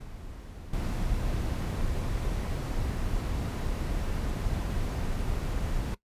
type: noise with level steps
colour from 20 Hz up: brown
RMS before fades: -42 / -30 dBFS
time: 0-5.95 s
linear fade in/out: 10 ms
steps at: 0.73 s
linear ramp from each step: 5 ms
effects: noise-tail reverb RT60 0.1 s tail -18 dB re dry + resampled to 32000 Hz